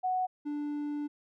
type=tone pair in turn; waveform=sine / triangle; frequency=740 / 293.7 Hz; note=F#5 / D4; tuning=0 / 0 cents; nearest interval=octave + major third; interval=1600 cents; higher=first; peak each=-27 / -30 dBFS; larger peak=first; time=0.03-0.27 / 0.45-1.08 s; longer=second; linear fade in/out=20 ms; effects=none